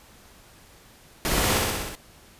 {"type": "noise with echo", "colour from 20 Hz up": "pink", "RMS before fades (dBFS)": -25, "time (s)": [1.25, 1.58], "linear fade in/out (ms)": 0, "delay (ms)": 62, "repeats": 6, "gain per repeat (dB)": -2, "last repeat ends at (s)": 1.952, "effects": ["pink hiss -52 dBFS RMS until 2.39 s", "resampled to 32000 Hz"]}